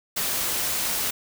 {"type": "noise", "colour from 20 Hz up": "white", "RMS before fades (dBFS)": -26, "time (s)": [0.16, 1.11], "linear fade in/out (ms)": 10, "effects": []}